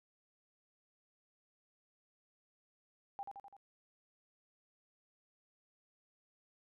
sine tone with echo, 798 Hz, G5, 31 cents sharp, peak -39 dBFS, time 3.19-3.23 s, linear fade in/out 0 ms, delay 84 ms, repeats 4, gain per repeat -4 dB, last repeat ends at 3.566 s, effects none

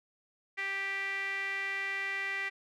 sawtooth tone with band-pass filter, 392 Hz, G4, in tune, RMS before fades -35 dBFS, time 0.57-2.5 s, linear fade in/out 20 ms, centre 2100 Hz, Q 9.5, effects none

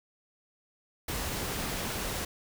pink noise, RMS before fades -34 dBFS, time 1.08-2.25 s, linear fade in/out 5 ms, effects none

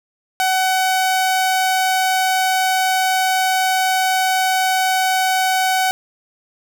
sawtooth tone, 752 Hz, F#5, 28 cents sharp, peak -11 dBFS, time 0.4-5.91 s, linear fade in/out 0 ms, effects none

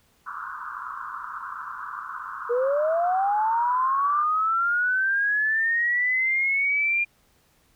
pink band-pass noise, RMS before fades -35 dBFS, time 0.26-4.24 s, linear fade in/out 10 ms, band 1000 to 1500 Hz, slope 96 dB/octave
sine linear sweep, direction up, 466.2 to 2410 Hz, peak -20 dBFS, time 2.49-7.05 s, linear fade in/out 20 ms
effects pink hiss -63 dBFS RMS until 7.75 s

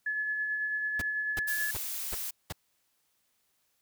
sine tone with tremolo, 1712 Hz, A6, 48 cents flat, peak -28 dBFS, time 0.06-1.71 s, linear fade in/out 5 ms, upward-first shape sine, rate 9.1 Hz, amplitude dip 30%
pink noise bursts, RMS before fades -36 dBFS, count 5, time 0.99-2.525 s, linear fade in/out 5 ms, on 27 ms, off 350 ms
blue noise, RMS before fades -36 dBFS, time 1.47-2.31 s, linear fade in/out 10 ms
effects white hiss -74 dBFS RMS until 3.81 s

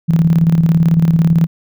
sine tone with tremolo, 164.81 Hz, E3, in tune, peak -6 dBFS, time 0.08-1.47 s, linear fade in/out 20 ms, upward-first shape square, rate 18 Hz, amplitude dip 55%, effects none

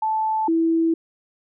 sine tone pair in turn, 875 / 328.4 Hz, A5 / E4, -10 / -6 cents, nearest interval octave + perfect fourth, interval 1696 cents, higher first, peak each -19 / -16 dBFS, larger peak second, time 0.02-0.48 / 0.48-0.94 s, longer neither, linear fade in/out 5 ms, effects none

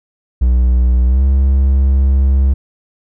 triangle tone with pitch glide, 61.7 to 67.28 Hz, B1 to C2, -1 to +49 cents, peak -6 dBFS, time 0.41-2.54 s, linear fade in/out 10 ms, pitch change +150 cents, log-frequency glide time 1.06-1.23 s, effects none

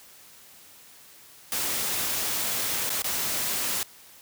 white noise with dropouts, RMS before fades -28 dBFS, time 1.52-3.83 s, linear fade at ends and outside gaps 1 ms, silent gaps 2.894-2.902 / 3.021-3.043 s, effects white hiss -51 dBFS RMS until 4.21 s + high-pass 60 Hz 12 dB/octave

